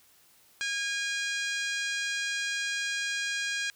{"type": "harmonic tone", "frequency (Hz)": 816, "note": "G#5", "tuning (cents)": -31, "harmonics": [2, 3, 4, 5, 6, 7, 8, 9, 10], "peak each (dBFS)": [-32, -36, -38, -40, -42, -43, -44, -45, -46], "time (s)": [0.61, 3.7], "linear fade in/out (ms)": 0, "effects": ["white hiss -61 dBFS RMS until 3.75 s"]}